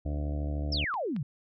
harmonic tone, 73.42 Hz, D2, in tune, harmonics 1 / 2 / 3 / 4 / 5 / 6 / 7 / 8 / 9 / 10, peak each -30 / -38 / -47 / -39 / -52 / -54 / -47 / -48 / -46 / -55 dBFS, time 0.05-0.85 s, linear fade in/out 10 ms
sine exponential sweep, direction down, 5600 to 123.47 Hz, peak -29 dBFS, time 0.72-1.23 s, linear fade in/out 5 ms
clicks, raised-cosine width 0.3 ms, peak -30 dBFS, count 2, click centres 0.941 / 1.164 s
effects none

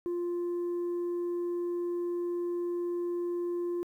sine tone, 349.1 Hz, F4, 1 cent flat, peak -27 dBFS, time 0.06-3.83 s, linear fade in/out 0 ms, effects tanh soft clip ceiling -29 dBFS + 11-bit

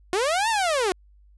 sawtooth linear two-way sweep, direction up then down, 348.4 to 932.3 to 348.4 Hz, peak -17 dBFS, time 0.13-0.92 s, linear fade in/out 0 ms, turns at 0.49 s, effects added 50 Hz sine -51 dBFS peak until 1.37 s + resampled to 24000 Hz

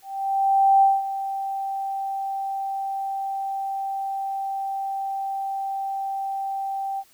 sine tone with ADSR envelope, 782 Hz, G5, 4 cents flat, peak -12 dBFS, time 0.02-7.04 s, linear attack 800 ms, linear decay 200 ms, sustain -13 dB, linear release 53 ms, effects white hiss -57 dBFS RMS until 7.13 s

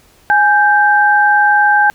sine tone pair together, 830.6 / 1568 Hz, G#5 / G6, 0 / 0 cents, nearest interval major seventh, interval 1100 cents, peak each -10 dBFS, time 0.3-1.9 s, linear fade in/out 0 ms, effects pink hiss -49 dBFS RMS until 1.94 s

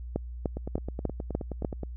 two click trains, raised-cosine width 2 ms, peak -14 / -21 dBFS, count 6 / 13, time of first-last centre 0.16-1.648 / 0.57-1.833 s, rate 3.36 / 9.5 Hz, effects added 60 Hz sine -36 dBFS peak until 1.96 s

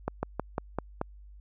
slowing click train, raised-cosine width 1 ms, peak -15 dBFS, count 6, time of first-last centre 0.08-1.014 s, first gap 150 ms, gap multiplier 1.11, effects added 50 Hz sine -47 dBFS peak until 1.4 s

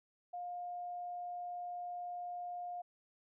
sine tone, 709 Hz, F5, 26 cents sharp, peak -40 dBFS, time 0.33-2.82 s, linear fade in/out 10 ms, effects none

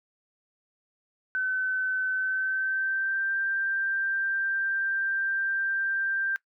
sine tone with pitch glide, 1521 to 1577.4 Hz, F#6 to G6, +47 to +10 cents, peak -25 dBFS, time 1.35-6.36 s, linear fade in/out 0 ms, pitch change +63 cents, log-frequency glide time 2.12-3.32 s, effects noise-tail reverb RT60 0.1 s tail -20 dB re dry

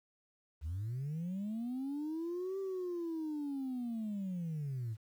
sine linear two-way sweep, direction up then down, 70 to 391.3 to 104.8 Hz, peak -34 dBFS, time 0.61-4.97 s, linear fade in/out 50 ms, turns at 2.59 s, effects tanh soft clip ceiling -34 dBFS + 11-bit

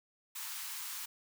white high-pass noise, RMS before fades -42 dBFS, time 0.35-1.06 s, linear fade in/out 10 ms, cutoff 860 Hz, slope 96 dB/octave, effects none

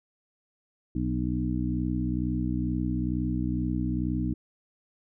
harmonic tone with a mistuned harmonic, 62.2 Hz, B1, 13 cents sharp, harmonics 1 / 2 / 3 / 4 / 5, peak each -32 / -32 / -32 / -32 / -32 dBFS, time 0.95-4.34 s, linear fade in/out 5 ms, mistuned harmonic 5, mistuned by -18 cents, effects none

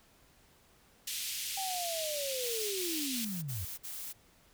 pink band-pass noise, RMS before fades -38 dBFS, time 1.07-3.25 s, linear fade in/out 5 ms, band 2700 to 16000 Hz, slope 24 dB/octave
sine linear sweep, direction down, 786 to 80.8 Hz, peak -36 dBFS, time 1.57-3.65 s, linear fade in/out 5 ms
blue noise bursts, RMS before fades -42 dBFS, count 5, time 2.42-4.132 s, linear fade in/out 20 ms, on 300 ms, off 53 ms
effects pink hiss -64 dBFS RMS until 4.53 s

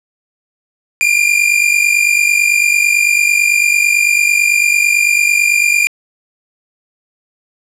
45% pulse tone pair together, 2378 / 2427 Hz, D7 / D#7, +21 / -44 cents, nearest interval unison, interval 35 cents, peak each -12 dBFS, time 1.01-5.87 s, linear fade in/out 0 ms, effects low-pass 11000 Hz 12 dB/octave

